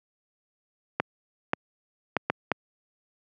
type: clicks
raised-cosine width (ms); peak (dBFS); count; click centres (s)
0.5; -7; 5; 1 / 1.534 / 2.167 / 2.3 / 2.517
effects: high-pass 150 Hz 12 dB/octave